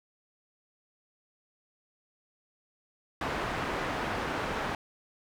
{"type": "low-pass noise", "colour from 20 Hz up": "white", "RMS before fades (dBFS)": -33, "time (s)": [3.21, 4.75], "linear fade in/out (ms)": 2, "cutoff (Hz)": 1400, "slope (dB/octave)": 12, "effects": []}